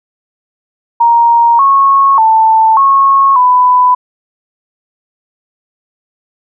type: tone with pitch steps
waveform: sine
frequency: 936 / 1098 / 886 / 1095 / 997 Hz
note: A#5 / C#6 / A5 / C#6 / B5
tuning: +7 / -17 / +12 / -22 / +16 cents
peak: -4 dBFS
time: 1-3.95 s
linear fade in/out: 10 ms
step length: 590 ms
effects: none